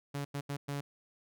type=tone bursts at uneven times; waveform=sawtooth; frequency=142.1 Hz; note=C#3; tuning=43 cents sharp; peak=-31 dBFS; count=4; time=0.14-0.25 / 0.34-0.41 / 0.49-0.57 / 0.68-0.81 s; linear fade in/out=10 ms; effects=none